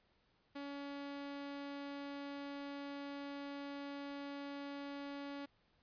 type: tone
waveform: sawtooth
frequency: 282.5 Hz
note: C#4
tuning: 33 cents sharp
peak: -40 dBFS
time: 0.55-5.46 s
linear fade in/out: 10 ms
effects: pink hiss -75 dBFS RMS until 5.82 s + resampled to 11025 Hz